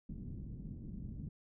white low-pass noise, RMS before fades -45 dBFS, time 0.09-1.29 s, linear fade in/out 5 ms, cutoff 210 Hz, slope 24 dB/octave, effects none

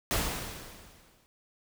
pink noise with exponential decay, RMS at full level -27 dBFS, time 0.11-1.26 s, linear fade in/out 0 ms, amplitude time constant 250 ms, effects none

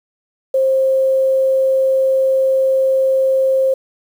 sine tone, 530 Hz, C5, 22 cents sharp, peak -11 dBFS, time 0.54-3.74 s, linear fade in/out 5 ms, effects 7-bit

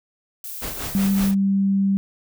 violet noise, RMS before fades -33 dBFS, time 0.44-1.31 s, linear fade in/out 2 ms
pink noise with tremolo, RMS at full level -29 dBFS, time 0.61-1.35 s, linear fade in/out 20 ms, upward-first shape sine, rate 5.3 Hz, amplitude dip 70%
sine tone, 196 Hz, G3, in tune, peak -16 dBFS, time 0.95-1.97 s, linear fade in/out 0 ms
effects none

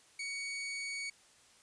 sawtooth tone, 2240 Hz, C#7, 18 cents sharp, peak -34 dBFS, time 0.19-1.1 s, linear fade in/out 5 ms, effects white hiss -63 dBFS RMS until 1.62 s + resampled to 22050 Hz

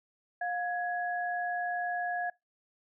sine tone pair together, 709.9 / 1672 Hz, F5 / G#6, +28 / +11 cents, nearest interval octave + minor third, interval 1483 cents, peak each -32 / -35 dBFS, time 0.41-2.3 s, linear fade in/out 5 ms, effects noise-tail reverb RT60 0.2 s tail -24 dB re dry

